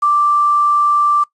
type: tone with quantisation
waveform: sine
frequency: 1175 Hz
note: D6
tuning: 1 cent sharp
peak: -10 dBFS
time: 0.02-1.24 s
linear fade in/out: 10 ms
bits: 6
effects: noise-tail reverb RT60 0.1 s tail -20 dB re dry + resampled to 22050 Hz